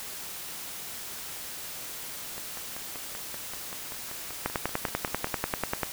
two click trains, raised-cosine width 0.5 ms, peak -24 / -11 dBFS, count 16 / 15, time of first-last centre 2.38-5.27 / 4.46-5.833 s, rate 5.19 / 10.2 Hz, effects white hiss -39 dBFS RMS until 5.92 s

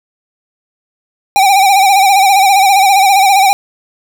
square tone with vibrato, 784 Hz, G5, in tune, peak -6 dBFS, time 1.36-3.53 s, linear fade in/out 0 ms, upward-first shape sine, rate 15 Hz, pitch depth 68 cents each way, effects none

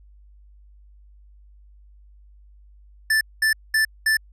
square tone bursts, 1760 Hz, A6, in tune, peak -17 dBFS, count 4, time 3.1-4.17 s, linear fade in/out 5 ms, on 110 ms, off 210 ms, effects added 50 Hz sine -47 dBFS peak until 4.32 s + resampled to 32000 Hz

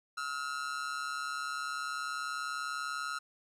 45% pulse ring-modulated tone, 1350 Hz, E6, 41 cents sharp, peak -32 dBFS, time 0.17-3.19 s, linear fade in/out 10 ms, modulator 70.1 Hz, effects low-pass 10000 Hz 12 dB/octave + 12-bit

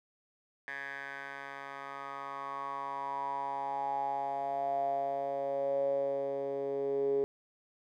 10% pulse tone with band-pass filter sweep, 138.59 Hz, C#3, in tune, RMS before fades -35 dBFS, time 0.68-7.24 s, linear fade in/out 0 ms, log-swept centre 1700 to 410 Hz, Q 8.8, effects none

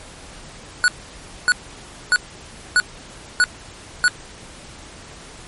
square tone bursts, 1469 Hz, F#6, 13 cents flat, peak -12 dBFS, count 6, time 0.84-4.08 s, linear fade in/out 0 ms, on 40 ms, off 600 ms, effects pink hiss -40 dBFS RMS until 5.47 s + MP3 48 kbps

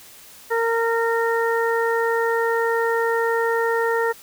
harmonic tone, 460.1 Hz, A#4, 23 cents flat, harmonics 1 / 2 / 3 / 4, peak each -20 / -25 / -28 / -26 dBFS, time 0.5-4.13 s, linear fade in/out 20 ms, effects white hiss -45 dBFS RMS until 4.22 s

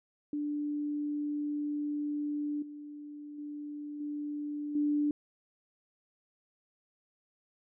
sine tone with level steps, 294.3 Hz, D4, 4 cents sharp, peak -31 / -42 / -38 / -34 / -26 dBFS, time 0.33-5.11 s, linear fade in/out 2 ms, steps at 2.62 / 3.38 / 4 / 4.75 s, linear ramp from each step 5 ms, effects none

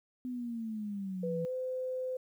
sine linear sweep, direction down, 253.9 to 164.9 Hz, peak -35 dBFS, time 0.25-1.45 s, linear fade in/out 0 ms
sine tone with pitch glide, 493.9 to 512.5 Hz, B4 to C5, 0 to -36 cents, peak -33 dBFS, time 1.23-2.17 s, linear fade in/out 5 ms, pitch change +64 cents, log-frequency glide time 1.37-1.53 s
effects 11-bit

